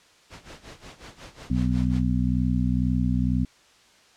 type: noise with tremolo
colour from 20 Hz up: pink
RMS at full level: -41 dBFS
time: 0.29-2.02 s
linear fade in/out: 50 ms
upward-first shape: sine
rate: 5.5 Hz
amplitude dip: 85%
type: harmonic tone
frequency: 62.1 Hz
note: B1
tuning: 10 cents sharp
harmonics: 1 / 2 / 3 / 4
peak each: -26 / -26 / -26 / -26 dBFS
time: 1.5-3.45 s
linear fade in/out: 5 ms
effects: white hiss -56 dBFS RMS until 4.16 s + low-pass 6000 Hz 12 dB/octave